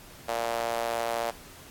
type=tone with high-pass filter; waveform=sawtooth; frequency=116.54 Hz; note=A#2; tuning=in tune; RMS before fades=-30 dBFS; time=0.28-1.31 s; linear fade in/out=10 ms; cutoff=630 Hz; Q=3; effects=pink hiss -49 dBFS RMS until 1.7 s + AAC 64 kbps